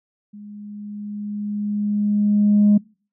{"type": "tone with level ramp", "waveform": "sine", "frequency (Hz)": 207.1, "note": "G#3", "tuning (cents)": -5, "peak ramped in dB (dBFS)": [-36, -8], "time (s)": [0.33, 2.78], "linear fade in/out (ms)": 10, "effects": ["noise-tail reverb RT60 0.4 s tail -26 dB re dry", "tanh soft clip ceiling -8 dBFS"]}